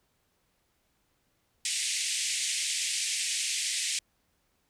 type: band-pass noise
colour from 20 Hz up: white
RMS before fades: -31 dBFS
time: 1.65-3.99 s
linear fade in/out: 2 ms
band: 2000 to 9200 Hz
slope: 48 dB/octave
effects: pink hiss -73 dBFS RMS until 4.69 s